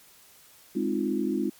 sine chord, F minor seventh, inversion first, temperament equal, 207.7 / 261.6 / 311.1 / 349.2 Hz, Ab3 / C4 / Eb4 / F4, 0 / 0 / 0 / 0 cents, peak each -30 dBFS, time 0.75-1.5 s, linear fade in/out 10 ms, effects white hiss -55 dBFS RMS until 1.59 s + MP3 96 kbps

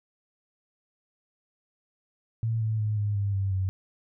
sine tone with pitch steps, 113.3 / 109.95 / 106.69 / 103.54 / 100.47 / 97.5 / 94.62 Hz, A#2 / A2 / G#2 / G#2 / G2 / G2 / F#2, -49 / -1 / +47 / -5 / +43 / -9 / +39 cents, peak -24 dBFS, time 2.43-3.69 s, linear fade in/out 0 ms, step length 180 ms, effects none

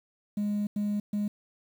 sine tone bursts at uneven times, 206.8 Hz, G#3, 7 cents flat, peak -24 dBFS, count 3, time 0.37-0.67 / 0.76-1 / 1.13-1.28 s, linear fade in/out 5 ms, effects tanh soft clip ceiling -25 dBFS + 9-bit

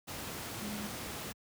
sine tone in noise, 208.7 Hz, G#3, 9 cents sharp, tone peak -39 dBFS, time 0.61-0.88 s, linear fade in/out 20 ms, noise pink, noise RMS -41 dBFS, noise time 0.07-1.33 s, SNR -1 dB, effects high-pass 80 Hz 12 dB/octave

